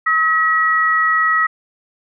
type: tone pair together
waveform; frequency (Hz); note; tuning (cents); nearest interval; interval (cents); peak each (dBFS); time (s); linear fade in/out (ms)
sine; 1281 / 1919.3; E6 / B6; -50 / -50; perfect fifth; 700; -15; 0.06-1.47; 10
effects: none